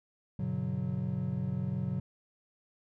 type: chord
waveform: triangle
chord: G major seventh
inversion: none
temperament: equal with one note detuned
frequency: 98 / 123.47 / 143.56 / 185 Hz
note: G2 / B2 / D3 / F#3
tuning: 0 / 0 / -39 / 0 cents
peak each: -38 / -34 / -34 / -33 dBFS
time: 0.39-2 s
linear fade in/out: 5 ms
effects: none